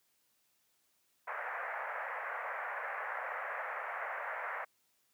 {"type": "band-pass noise", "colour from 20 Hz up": "white", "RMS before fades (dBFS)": -40, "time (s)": [1.27, 4.65], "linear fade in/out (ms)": 10, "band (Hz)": [530, 2000], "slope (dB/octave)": 48, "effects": ["white hiss -75 dBFS RMS until 5.13 s", "high-pass 80 Hz 12 dB/octave"]}